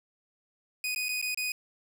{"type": "tone with dropouts", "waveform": "sawtooth", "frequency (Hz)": 2489, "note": "D#7", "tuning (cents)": 0, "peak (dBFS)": -26, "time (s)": [0.84, 1.52], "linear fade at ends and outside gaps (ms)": 2, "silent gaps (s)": [[0.948, 0.96], [1.085, 1.09], [1.215, 1.225], [1.346, 1.374]], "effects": []}